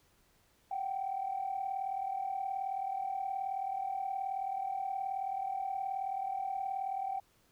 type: tone pair together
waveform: sine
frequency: 740 / 778.8 Hz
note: F#5 / G5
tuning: 0 / -12 cents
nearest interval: minor second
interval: 88 cents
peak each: -38 / -34 dBFS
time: 0.71-7.2 s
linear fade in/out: 5 ms
effects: tanh soft clip ceiling -27 dBFS + pink hiss -69 dBFS RMS until 7.51 s